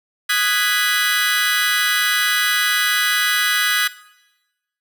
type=chord; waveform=25% pulse; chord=G# minor seventh; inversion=second; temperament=equal with one note detuned; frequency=1244.5 / 1480 / 1661.2 / 1981.2 Hz; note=D#6 / F#6 / G#6 / B6; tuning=0 / 0 / 0 / +5 cents; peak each=-21 / -19 / -16 / -17 dBFS; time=0.29-3.88 s; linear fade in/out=10 ms; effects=noise-tail reverb RT60 1.0 s tail -18 dB re dry